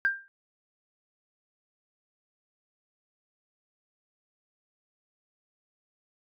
sine tone with exponential decay, 1589 Hz, G6, 23 cents sharp, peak -18 dBFS, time 0.05-0.28 s, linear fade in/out 0 ms, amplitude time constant 48 ms, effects tanh soft clip ceiling -14 dBFS

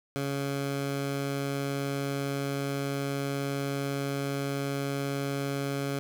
15% pulse tone, 139.4 Hz, C#3, 10 cents sharp, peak -23 dBFS, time 0.16-5.99 s, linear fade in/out 0 ms, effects none

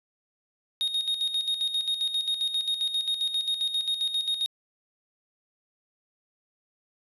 triangle tone with tremolo, 3722 Hz, A#7, 3 cents flat, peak -22 dBFS, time 0.81-4.46 s, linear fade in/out 0 ms, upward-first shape square, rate 7.5 Hz, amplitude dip 60%, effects resampled to 32000 Hz

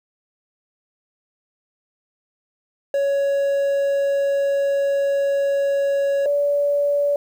triangle / sine tone pair in turn, 558 / 574.4 Hz, C#5 / D5, +11 / -39 cents, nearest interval minor second, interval 50 cents, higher second, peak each -15 / -16 dBFS, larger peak first, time 2.94-6.26 / 6.26-7.16 s, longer first, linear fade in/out 2 ms, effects 8-bit

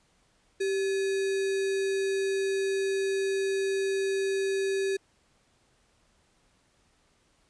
sine tone with sample-and-hold, 389 Hz, G4, 13 cents flat, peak -25 dBFS, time 0.6-4.97 s, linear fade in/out 10 ms, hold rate 2100 Hz, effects pink hiss -67 dBFS RMS until 7.49 s + resampled to 22050 Hz

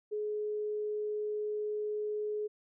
sine tone, 422 Hz, G#4, 28 cents sharp, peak -32 dBFS, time 0.11-2.48 s, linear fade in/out 20 ms, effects none

